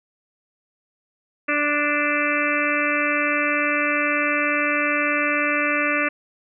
harmonic tone, 293.7 Hz, D4, in tune, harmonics 1 / 2 / 4 / 5 / 6 / 7 / 8 / 9, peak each -27 / -27 / -27 / -27 / -27 / -27 / -27 / -27 dBFS, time 1.48-6.09 s, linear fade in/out 10 ms, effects none

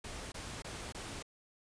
pink noise bursts, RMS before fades -44 dBFS, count 4, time 0.04-1.226 s, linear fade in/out 5 ms, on 280 ms, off 22 ms, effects resampled to 22050 Hz

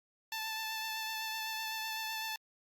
10% pulse tone with vibrato, 880 Hz, A5, in tune, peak -28 dBFS, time 0.32-2.36 s, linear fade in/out 2 ms, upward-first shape triangle, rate 7.9 Hz, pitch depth 20 cents each way, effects Opus 48 kbps

